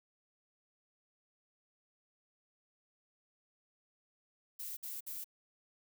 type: noise bursts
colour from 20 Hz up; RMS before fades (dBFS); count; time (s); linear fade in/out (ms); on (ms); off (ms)
violet; -43; 3; 4.59-5.244; 10; 180; 57
effects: none